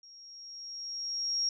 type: tone with level ramp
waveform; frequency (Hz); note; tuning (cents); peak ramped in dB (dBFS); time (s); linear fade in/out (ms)
sine; 5588; F8; 0; -51 to -26; 0.03-1.49; 2
effects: none